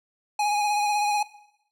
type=tone with vibrato; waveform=square; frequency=830 Hz; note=G#5; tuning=1 cent flat; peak=-22 dBFS; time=0.39-1.23 s; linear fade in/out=5 ms; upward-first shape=sine; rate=16 Hz; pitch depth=26 cents each way; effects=noise-tail reverb RT60 0.8 s tail -18 dB re dry + low-pass 10000 Hz 12 dB/octave